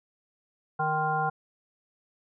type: harmonic tone with a mistuned harmonic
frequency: 155.56 Hz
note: D#3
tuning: in tune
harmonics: 1 / 3 / 5 / 7 / 9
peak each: -33 / -36 / -27 / -32 / -32 dBFS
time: 0.79-1.3 s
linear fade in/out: 10 ms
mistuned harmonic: 7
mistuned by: -63 cents
effects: none